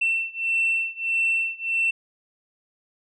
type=beating tone pair; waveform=sine; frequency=2690 / 2691.6 Hz; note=E7 / E7; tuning=+34 / +35 cents; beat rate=1.6 Hz; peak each=-23 / -24 dBFS; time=0.01-1.91 s; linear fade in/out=10 ms; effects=tanh soft clip ceiling -15 dBFS